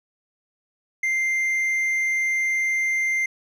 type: tone with hard clipping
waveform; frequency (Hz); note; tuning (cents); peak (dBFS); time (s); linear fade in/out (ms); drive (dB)
sine; 2093; C7; 0; -21; 1.03-3.26; 5; 3
effects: none